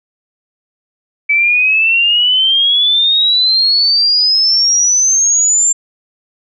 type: exponential sweep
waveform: sine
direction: up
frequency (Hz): 2293 to 7370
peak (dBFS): -8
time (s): 1.29-5.73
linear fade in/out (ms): 10
effects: none